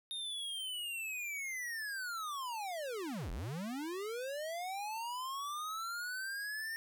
square linear two-way sweep, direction down then up, 3696 to 35.43 to 1823 Hz, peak -39 dBFS, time 0.11-6.76 s, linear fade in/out 0 ms, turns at 3.31 s, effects none

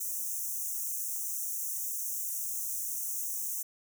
white high-pass noise, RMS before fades -35 dBFS, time 0-3.63 s, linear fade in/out 10 ms, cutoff 5800 Hz, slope 96 dB/octave, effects none

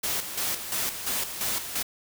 white noise with tremolo, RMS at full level -28 dBFS, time 0.03-1.83 s, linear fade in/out 10 ms, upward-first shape square, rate 2.9 Hz, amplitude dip 60%, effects none

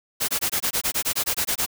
white noise bursts, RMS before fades -23 dBFS, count 14, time 0.2-1.663 s, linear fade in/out 20 ms, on 85 ms, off 21 ms, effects none

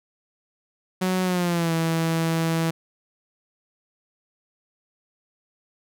sawtooth tone with pitch glide, 185 to 163.87 Hz, F#3 to E3, 0 to -10 cents, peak -17 dBFS, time 1.01-2.71 s, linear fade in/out 10 ms, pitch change -210 cents, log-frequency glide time 1.23-1.73 s, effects none

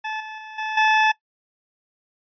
20% pulse tone with level steps, 868 Hz, A5, 24 cents flat, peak -21 / -28 / -31 / -20 / -10 dBFS, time 0.04-1.12 s, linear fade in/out 10 ms, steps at 0.2 / 0.38 / 0.58 / 0.77 s, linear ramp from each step 5 ms, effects noise-tail reverb RT60 0.1 s tail -19 dB re dry + resampled to 11025 Hz

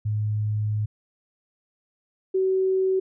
sine tone pair in turn, 106.2 / 378.5 Hz, G#2 / F#4, +39 / +39 cents, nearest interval octave + minor seventh, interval 2200 cents, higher second, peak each -22 / -19 dBFS, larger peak second, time 0.05-0.86 / 2.34-3 s, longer first, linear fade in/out 10 ms, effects none

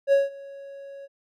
triangle tone with ADSR envelope, 554.4 Hz, C#5, in tune, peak -12 dBFS, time 0.07-1.08 s, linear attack 54 ms, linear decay 170 ms, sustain -24 dB, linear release 35 ms, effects none

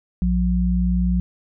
sine tone pair together, 60.07 / 180 Hz, B1 / F#3, -47 / -47 cents, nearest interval octave + perfect fifth, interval 1900 cents, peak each -19 dBFS, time 0.22-1.2 s, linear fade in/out 0 ms, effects none

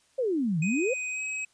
sine exponential two-way sweep, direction down then up, 553 to 150 to 553 Hz, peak -24 dBFS, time 0.18-0.94 s, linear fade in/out 10 ms, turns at 0.6 s
square tone with pitch glide, 2504 to 2545 Hz, D#7 to D#7, +10 to +39 cents, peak -31 dBFS, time 0.62-1.45 s, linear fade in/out 5 ms, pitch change +29 cents, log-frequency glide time 1.1-1.22 s
effects white hiss -65 dBFS RMS until 1.53 s + resampled to 22050 Hz

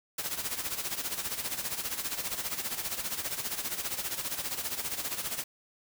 white noise with tremolo, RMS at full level -32 dBFS, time 0.18-5.44 s, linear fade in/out 5 ms, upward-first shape sine, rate 15 Hz, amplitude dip 70%, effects none

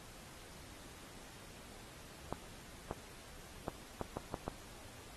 clicks, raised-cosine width 1 ms, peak -24 dBFS, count 7, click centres 2.326 / 2.911 / 3.682 / 4.013 / 4.17 / 4.342 / 4.48 s, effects pink hiss -55 dBFS RMS until 5.16 s + AAC 32 kbps

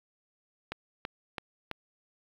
click train, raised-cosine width 0.3 ms, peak -18 dBFS, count 4, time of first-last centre 0.72-1.713 s, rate 3.02 Hz, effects low-pass 5000 Hz 12 dB/octave + 8-bit

